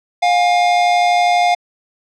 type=tone pair together; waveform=square; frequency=708 / 820.3 Hz; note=F5 / G#5; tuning=+23 / -22 cents; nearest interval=minor third; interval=255 cents; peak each=-12 / -21 dBFS; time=0.22-1.55 s; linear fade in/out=10 ms; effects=low-pass 5000 Hz 12 dB/octave